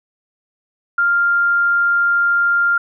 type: tone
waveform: sine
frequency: 1396.9 Hz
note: F6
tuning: in tune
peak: -12 dBFS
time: 0.98-2.78 s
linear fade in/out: 5 ms
effects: none